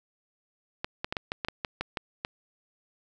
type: clicks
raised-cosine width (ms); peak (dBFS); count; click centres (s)
0.3; -14; 11; 0.845 / 1.045 / 1.125 / 1.168 / 1.319 / 1.448 / 1.485 / 1.648 / 1.81 / 1.972 / 2.249
effects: none